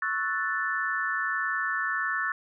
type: chord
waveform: sine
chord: F# minor seventh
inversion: second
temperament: equal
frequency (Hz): 1108.7 / 1318.5 / 1480 / 1760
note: C#6 / E6 / F#6 / A6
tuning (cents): 0 / 0 / 0 / 0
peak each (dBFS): -34 / -33 / -32 / -29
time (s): 0.02-2.32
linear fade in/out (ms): 2
effects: none